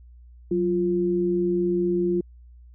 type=tone pair together; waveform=sine; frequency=184.98 / 349.2 Hz; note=F#3 / F4; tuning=0 / 0 cents; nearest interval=major seventh; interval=1100 cents; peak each=-26 / -21 dBFS; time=0.51-2.21 s; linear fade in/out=5 ms; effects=added 60 Hz sine -45 dBFS peak until 2.74 s